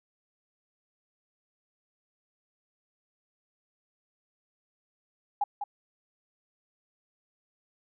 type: tone with echo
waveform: sine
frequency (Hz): 817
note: G#5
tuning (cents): -29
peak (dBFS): -23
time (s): 5.41-5.44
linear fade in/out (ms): 5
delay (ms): 200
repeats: 1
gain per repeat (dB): -7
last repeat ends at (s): 5.64
effects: none